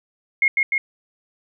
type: tone with echo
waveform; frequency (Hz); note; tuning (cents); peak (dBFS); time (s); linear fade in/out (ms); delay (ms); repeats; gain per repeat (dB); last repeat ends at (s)
sine; 2150; C7; +47; -13; 0.42-0.48; 2; 150; 2; -2; 0.78
effects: none